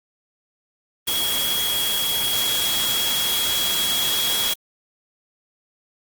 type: tone in noise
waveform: sine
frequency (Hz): 3317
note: G#7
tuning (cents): -3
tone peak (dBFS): -22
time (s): 1.07-4.54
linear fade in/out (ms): 10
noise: white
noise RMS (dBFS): -24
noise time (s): 1.07-4.54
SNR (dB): -1
effects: Opus 24 kbps